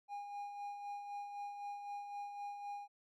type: tone with tremolo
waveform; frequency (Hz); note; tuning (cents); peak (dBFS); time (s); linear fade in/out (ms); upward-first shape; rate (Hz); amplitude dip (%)
triangle; 814; G#5; -35; -39; 0.08-2.88; 50; sine; 3.9; 45
effects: none